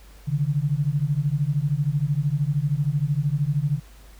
sine beating tone pair, 138.59 / 151.59 Hz, C#3 / D#3, 0 / -45 cents, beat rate 13 Hz, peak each -23 dBFS, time 0.27-3.8 s, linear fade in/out 20 ms, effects added 50 Hz sine -45 dBFS peak until 4.19 s + pink hiss -53 dBFS RMS until 4.19 s

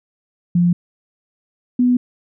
sine tone pair in turn, 174.61 / 247.4 Hz, F3 / B3, 0 / +3 cents, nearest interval tritone, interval 603 cents, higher second, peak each -11 / -11 dBFS, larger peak neither, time 0.55-0.73 / 1.79-1.97 s, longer neither, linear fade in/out 5 ms, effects none

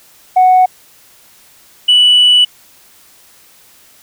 sine tone pair in turn, 740 / 2960 Hz, F#5 / F#7, 0 / 0 cents, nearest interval 2 octaves, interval 2400 cents, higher second, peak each -3 dBFS, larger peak neither, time 0.36-0.66 / 1.88-2.45 s, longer second, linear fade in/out 10 ms, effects tanh soft clip ceiling -2 dBFS + white hiss -45 dBFS RMS until 4.02 s

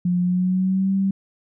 sine tone with pitch glide, 177.9 to 194 Hz, F3 to G3, +32 to -18 cents, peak -17 dBFS, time 0.05-1.11 s, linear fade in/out 5 ms, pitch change +150 cents, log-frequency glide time 0.21-0.93 s, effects none

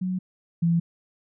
sine tone pair in turn, 184.4 / 168.56 Hz, F#3 / E3, -6 / +39 cents, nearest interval major second, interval 155 cents, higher first, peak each -24 / -18 dBFS, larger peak second, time 0.01-0.19 / 0.62-0.8 s, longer neither, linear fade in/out 10 ms, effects none

